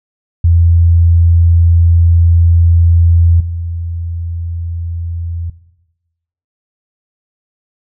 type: tone with level steps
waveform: sine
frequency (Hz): 84.6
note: E2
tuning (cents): +45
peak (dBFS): -5 / -17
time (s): 0.44-5.5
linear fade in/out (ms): 5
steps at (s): 3.4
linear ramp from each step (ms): 5
effects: noise-tail reverb RT60 1.0 s tail -17 dB re dry